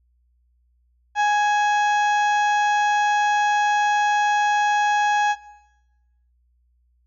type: harmonic tone with a mistuned harmonic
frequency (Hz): 830.6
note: G#5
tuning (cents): 0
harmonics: 1 / 2 / 3 / 4 / 5 / 6 / 7 / 8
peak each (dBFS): -17 / -23 / -31 / -35 / -43 / -45 / -43 / -41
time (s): 1.15-5.36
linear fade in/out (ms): 50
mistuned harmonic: 3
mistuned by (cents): +43
effects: noise-tail reverb RT60 1.0 s tail -19 dB re dry + added 60 Hz sine -60 dBFS peak until 7.06 s